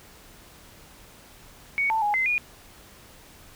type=tone with pitch steps; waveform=sine; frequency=2233 / 887 / 829 / 2063 / 2442 Hz; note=C#7 / A5 / G#5 / C7 / D#7; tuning=+12 / +14 / -3 / -25 / -33 cents; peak=-21 dBFS; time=1.78-2.38 s; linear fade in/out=0 ms; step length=120 ms; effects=pink hiss -50 dBFS RMS until 3.55 s